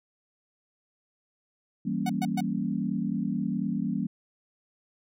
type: chord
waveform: sine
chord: E diminished seventh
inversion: none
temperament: equal with one note detuned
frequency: 164.81 / 194.64 / 233.1 / 277.2 Hz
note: E3 / G3 / Bb3 / Db4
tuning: 0 / -12 / 0 / 0 cents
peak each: -34 / -30 / -31 / -34 dBFS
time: 1.85-4.07 s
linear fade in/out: 10 ms
type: tone bursts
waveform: 45% pulse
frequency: 740 Hz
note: F#5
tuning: in tune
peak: -29 dBFS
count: 3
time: 2.06-2.408 s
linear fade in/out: 5 ms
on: 36 ms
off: 120 ms
effects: none